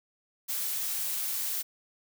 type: noise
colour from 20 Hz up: blue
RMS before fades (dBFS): -32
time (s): 0.48-1.63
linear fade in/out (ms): 20
effects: none